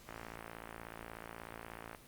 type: click train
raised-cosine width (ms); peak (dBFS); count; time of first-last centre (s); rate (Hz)
0.5; -30; 106; 0.09-1.948; 56.5
effects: pink hiss -58 dBFS RMS until 2.07 s + Opus 48 kbps